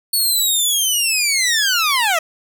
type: linear sweep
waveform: 15% pulse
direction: down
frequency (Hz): 4447 to 622.3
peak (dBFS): -8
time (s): 0.13-2.19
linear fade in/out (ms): 5
effects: none